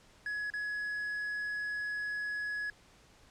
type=tone with dropouts; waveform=triangle; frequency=1684 Hz; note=G#6; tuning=24 cents sharp; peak=-32 dBFS; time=0.26-2.7 s; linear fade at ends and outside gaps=2 ms; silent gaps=0.502-0.537 s; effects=pink hiss -61 dBFS RMS until 3.3 s + low-pass 8000 Hz 12 dB/octave